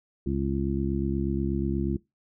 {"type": "harmonic tone", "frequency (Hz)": 68.3, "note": "C#2", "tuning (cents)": -25, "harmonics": [1, 2, 3, 4, 5], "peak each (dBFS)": [-31, -31, -30, -34, -31], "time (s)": [0.26, 1.97], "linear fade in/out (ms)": 5, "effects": ["noise-tail reverb RT60 0.2 s tail -21 dB re dry"]}